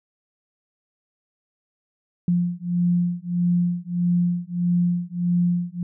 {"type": "beating tone pair", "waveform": "sine", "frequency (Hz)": [174.61, 176.21], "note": ["F3", "F3"], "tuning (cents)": [0, 16], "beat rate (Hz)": 1.6, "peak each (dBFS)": -22, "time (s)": [2.28, 5.83], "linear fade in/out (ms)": 2, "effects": []}